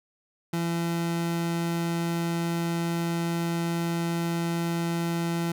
30% pulse tone, 168.9 Hz, E3, 42 cents sharp, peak -23 dBFS, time 0.53-5.52 s, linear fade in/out 5 ms, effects none

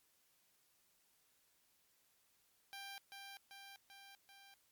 10% pulse tone with echo, 791 Hz, G5, 15 cents sharp, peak -40 dBFS, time 2.73-2.98 s, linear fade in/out 0 ms, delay 390 ms, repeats 4, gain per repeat -3 dB, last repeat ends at 4.54 s, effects white hiss -75 dBFS RMS until 4.71 s + MP3 96 kbps

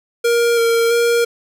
square tone with vibrato, 466.2 Hz, A#4, in tune, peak -13 dBFS, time 0.24-1.25 s, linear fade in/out 10 ms, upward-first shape square, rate 1.5 Hz, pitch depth 15 cents each way, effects none

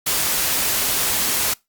white noise, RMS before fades -20 dBFS, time 0.06-1.54 s, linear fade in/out 10 ms, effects noise-tail reverb RT60 0.2 s tail -23 dB re dry + Opus 48 kbps

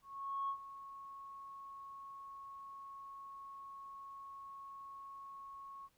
sine tone with ADSR envelope, 1100 Hz, C#6, 14 cents flat, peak -34 dBFS, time 0.02-5.89 s, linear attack 470 ms, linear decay 81 ms, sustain -14 dB, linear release 41 ms, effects tanh soft clip ceiling -30 dBFS + pink hiss -75 dBFS RMS until 5.97 s

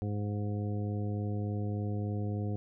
harmonic tone, 103.4 Hz, G#2, 7 cents flat, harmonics 1 / 2 / 3 / 4 / 5 / 7, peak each -32 / -38 / -42 / -44 / -46 / -49 dBFS, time 0.02-2.56 s, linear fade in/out 0 ms, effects none

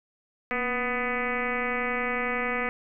sine tone with frequency modulation, 1244.5 Hz, D#6, in tune, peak -25 dBFS, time 0.51-2.69 s, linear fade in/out 0 ms, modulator 252 Hz, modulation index 4.3, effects none

